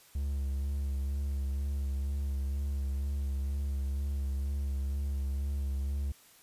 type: tone with vibrato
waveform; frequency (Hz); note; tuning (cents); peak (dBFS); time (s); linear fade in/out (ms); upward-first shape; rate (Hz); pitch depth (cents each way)
triangle; 69.3; C#2; 0; -28; 0.15-6.12; 5; sine; 2.1; 30
effects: white hiss -59 dBFS RMS until 6.42 s + resampled to 32000 Hz